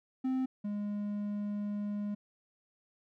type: tone pair in turn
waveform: triangle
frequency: 260 / 206.1 Hz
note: C4 / G#3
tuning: -11 / -13 cents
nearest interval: major third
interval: 402 cents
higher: first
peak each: -27 / -31 dBFS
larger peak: first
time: 0.24-0.46 / 0.64-2.15 s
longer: second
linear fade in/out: 10 ms
effects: none